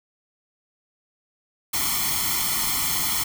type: noise with comb filter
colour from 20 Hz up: white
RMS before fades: -24 dBFS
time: 1.73-3.24 s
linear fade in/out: 10 ms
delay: 0.93 ms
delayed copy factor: +0.95
effects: none